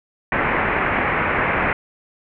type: low-pass noise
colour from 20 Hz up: white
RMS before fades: -20 dBFS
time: 0.32-1.73 s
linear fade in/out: 2 ms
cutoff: 2300 Hz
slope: 48 dB/octave
effects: none